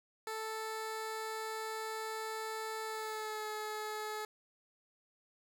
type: tone with pitch glide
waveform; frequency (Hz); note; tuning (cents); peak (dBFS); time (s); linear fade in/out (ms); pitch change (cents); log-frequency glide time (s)
15% pulse; 440 to 428.2; A4 to A4; 0 to -47; -32; 0.27-4.25; 2; -47; 2.84-3.47
effects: none